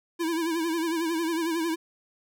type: tone with vibrato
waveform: square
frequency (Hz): 329.6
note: E4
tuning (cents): 0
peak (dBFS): -26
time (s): 0.19-1.76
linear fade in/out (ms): 20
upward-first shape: sine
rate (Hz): 11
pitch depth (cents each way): 75
effects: none